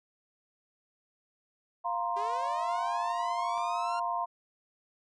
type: chord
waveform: sine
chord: F suspended fourth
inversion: none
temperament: equal with one note detuned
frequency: 698.5 / 937.2 / 1046.5 Hz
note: F5 / Bb5 / C6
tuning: 0 / +9 / 0 cents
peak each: -33 dBFS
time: 1.84-4.26 s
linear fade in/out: 20 ms
type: linear sweep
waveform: sawtooth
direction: up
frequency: 390 to 1400 Hz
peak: -35 dBFS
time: 2.16-4 s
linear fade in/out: 10 ms
type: click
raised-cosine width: 0.3 ms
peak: -34 dBFS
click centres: 3.579 s
effects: low-pass 7000 Hz 12 dB/octave + MP3 48 kbps